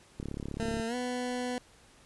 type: click train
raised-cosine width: 3 ms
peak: -24 dBFS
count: 22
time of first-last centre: 0.2-0.798 s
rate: 35.1 Hz
type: tone with pitch glide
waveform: 20% pulse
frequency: 226.3 to 248.2 Hz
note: A3 to B3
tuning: +49 to +9 cents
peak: -27 dBFS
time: 0.6-1.58 s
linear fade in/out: 0 ms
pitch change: +160 cents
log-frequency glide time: 0.87-0.95 s
effects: pink hiss -59 dBFS RMS until 2.05 s + resampled to 24000 Hz